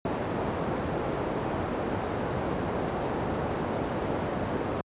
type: low-pass noise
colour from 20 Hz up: white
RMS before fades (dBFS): -30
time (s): 0.05-4.81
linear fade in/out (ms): 2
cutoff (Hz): 650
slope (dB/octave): 12
effects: high-pass 60 Hz 12 dB/octave + resampled to 8000 Hz